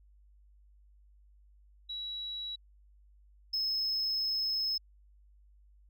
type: tone pair in turn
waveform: sine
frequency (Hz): 3900 / 5182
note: B7 / E8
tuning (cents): -23 / -30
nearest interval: perfect fourth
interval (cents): 493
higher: second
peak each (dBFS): -36 / -27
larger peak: second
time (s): 1.89-2.56 / 3.53-4.78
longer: second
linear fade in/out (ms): 10
effects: tanh soft clip ceiling -28 dBFS + added 50 Hz sine -58 dBFS peak until 5.89 s